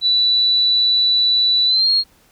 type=tone with pitch glide; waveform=sine; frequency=3959 to 4268 Hz; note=B7 to C8; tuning=+3 to +34 cents; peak=-12 dBFS; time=0.01-2.04 s; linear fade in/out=50 ms; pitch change=+131 cents; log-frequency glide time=1.66-1.9 s; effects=pink hiss -54 dBFS RMS until 2.31 s